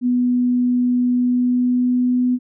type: tone with pitch glide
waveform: sine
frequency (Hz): 246.9 to 249.2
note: B3 to B3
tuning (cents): 0 to +16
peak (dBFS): -14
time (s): 0.01-2.39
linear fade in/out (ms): 50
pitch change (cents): +16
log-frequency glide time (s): 1.13-2.25
effects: none